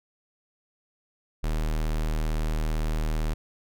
square tone, 38.89 Hz, D#1, in tune, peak -25 dBFS, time 1.43-3.34 s, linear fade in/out 10 ms, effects none

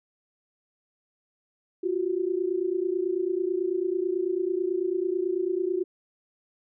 sine tone pair together, 349.2 / 378.3 Hz, F4 / F#4, 0 / +38 cents, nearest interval minor second, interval 138 cents, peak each -27 dBFS, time 1.83-5.84 s, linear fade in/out 10 ms, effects none

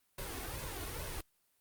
pink noise with flanger, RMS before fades -41 dBFS, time 0.18-1.21 s, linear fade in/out 5 ms, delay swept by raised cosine 1.9 to 2.78 ms, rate 2.3 Hz, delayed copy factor +0.8, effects white hiss -75 dBFS RMS until 1.6 s + Opus 32 kbps

